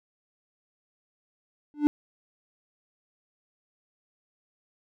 triangle tone with exponential growth, 295.5 Hz, D4, 11 cents sharp, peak -11 dBFS, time 1.74-1.87 s, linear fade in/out 0 ms, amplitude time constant 28 ms, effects none

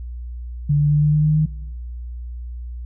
sine tone with pitch steps, 145.7 / 147.14 / 148.59 / 150.06 / 151.54 / 153.03 / 154.54 Hz, D3 / D3 / D3 / D3 / D#3 / D#3 / D#3, -13 / +4 / +21 / +38 / -45 / -28 / -11 cents, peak -13 dBFS, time 0.69-1.46 s, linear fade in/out 10 ms, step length 110 ms, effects noise-tail reverb RT60 1.0 s tail -22 dB re dry + added 60 Hz sine -28 dBFS peak until 2.85 s

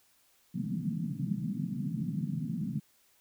pink band-pass noise, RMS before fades -34 dBFS, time 0.54-2.8 s, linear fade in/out 10 ms, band 140 to 240 Hz, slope 48 dB/octave, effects white hiss -67 dBFS RMS until 3.2 s

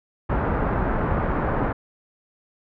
pink low-pass noise, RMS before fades -23 dBFS, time 0.29-1.73 s, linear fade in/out 10 ms, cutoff 1500 Hz, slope 24 dB/octave, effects none

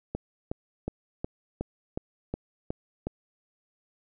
click train, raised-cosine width 2 ms, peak -17 dBFS, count 9, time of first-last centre 0.15-3.07 s, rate 2.74 Hz, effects none

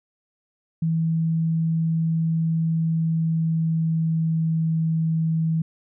sine tone with pitch glide, 162.8 to 161.49 Hz, E3 to E3, -21 to -35 cents, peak -19 dBFS, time 0.82-5.62 s, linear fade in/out 5 ms, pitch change -14 cents, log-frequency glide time 2.68-4.7 s, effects none

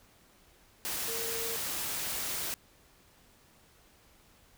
sine tone in noise, 458 Hz, A#4, 31 cents flat, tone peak -39 dBFS, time 1.08-1.56 s, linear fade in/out 0 ms, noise white, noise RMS -35 dBFS, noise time 0.85-2.54 s, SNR -7 dB, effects pink hiss -62 dBFS RMS until 4.57 s

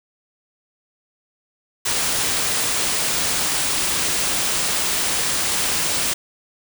white band-stop noise, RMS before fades -21 dBFS, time 1.85-6.14 s, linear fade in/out 10 ms, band 11000 to 16000 Hz, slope 96 dB/octave, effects none

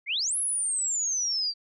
sine exponential two-way sweep, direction up then down, 2020 to 11050 to 4621 Hz, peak -25 dBFS, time 0.06-1.54 s, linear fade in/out 50 ms, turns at 0.37 s, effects none

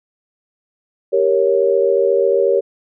sine chord, G diminished, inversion none, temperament equal, 392 / 466.2 / 554.4 Hz, G4 / Bb4 / Db5, 0 / 0 / 0 cents, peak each -16 dBFS, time 1.12-2.61 s, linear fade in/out 20 ms, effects none

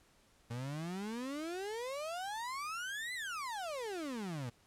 35% pulse exponential two-way sweep, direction up then down, 114.4 to 2054 to 114.4 Hz, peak -37 dBFS, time 0.5-4.5 s, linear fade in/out 10 ms, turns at 3.14 s, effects pink hiss -68 dBFS RMS until 4.66 s + low-pass 11000 Hz 12 dB/octave

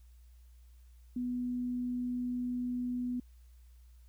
sine tone, 246.9 Hz, B3, in tune, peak -32 dBFS, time 1.16-3.2 s, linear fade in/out 5 ms, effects added 60 Hz sine -54 dBFS peak until 4.08 s + white hiss -73 dBFS RMS until 4.08 s

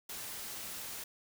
white noise, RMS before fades -43 dBFS, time 0.09-1.04 s, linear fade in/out 5 ms, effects none

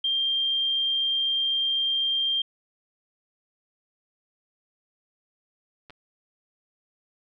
sine tone, 3184 Hz, G7, 26 cents sharp, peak -22 dBFS, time 0.04-2.42 s, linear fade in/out 5 ms
clicks, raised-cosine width 0.3 ms, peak -30 dBFS, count 2, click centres 5.898 / 5.905 s
effects none

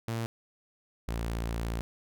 sawtooth tone pair in turn, 114.5 / 57.05 Hz, A#2 / A#1, -31 / -37 cents, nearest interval octave, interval 1206 cents, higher first, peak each -27 dBFS, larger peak neither, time 0.08-0.26 / 1.08-1.81 s, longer second, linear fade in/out 0 ms, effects none

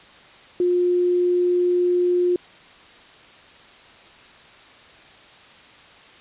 sine tone, 355.8 Hz, F4, 32 cents sharp, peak -16 dBFS, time 0.6-2.36 s, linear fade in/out 2 ms, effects white hiss -47 dBFS RMS until 6.2 s + resampled to 8000 Hz

